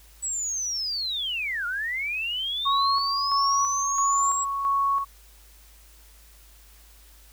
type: linear two-way sweep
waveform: sine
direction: down then up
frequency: 7902 to 1382 to 7740 Hz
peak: -26 dBFS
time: 0.22-4.45 s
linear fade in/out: 20 ms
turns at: 1.66 s
type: tone with tremolo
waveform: sine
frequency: 1108.7 Hz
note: C#6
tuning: in tune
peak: -20 dBFS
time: 2.65-5.05 s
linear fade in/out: 20 ms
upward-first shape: square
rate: 1.5 Hz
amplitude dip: 45%
effects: added 52 Hz sine -51 dBFS peak until 7.32 s + white hiss -55 dBFS RMS until 7.32 s